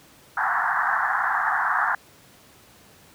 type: band-pass noise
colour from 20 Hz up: white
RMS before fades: -23 dBFS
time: 0.37-1.95 s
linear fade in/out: 2 ms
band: 720 to 1800 Hz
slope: 96 dB/octave
effects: pink hiss -52 dBFS RMS until 3.14 s + high-pass 80 Hz 12 dB/octave